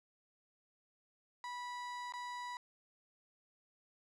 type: tone with dropouts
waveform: 35% pulse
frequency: 980 Hz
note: B5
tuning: 14 cents flat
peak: -40 dBFS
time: 1.44-2.57 s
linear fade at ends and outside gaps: 1 ms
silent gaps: 2.123-2.137 s
effects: low-pass 6000 Hz 12 dB/octave